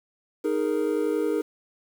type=chord; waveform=triangle; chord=D# suspended fourth; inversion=none; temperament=equal; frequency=311.1 / 415.3 / 466.2 Hz; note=D#4 / G#4 / A#4; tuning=0 / 0 / 0 cents; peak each=-25 dBFS; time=0.44-1.42 s; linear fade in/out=10 ms; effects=8-bit